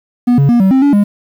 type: tone with pitch steps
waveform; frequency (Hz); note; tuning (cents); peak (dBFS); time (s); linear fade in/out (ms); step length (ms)
triangle; 244 / 140 / 238.6 / 191.1 / 264.4 / 285 / 204.3; B3 / C#3 / A#3 / G3 / C4 / C#4 / G#3; -21 / +18 / +41 / -44 / +18 / +48 / -28; -4; 0.27-1.04; 10; 110
effects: 7-bit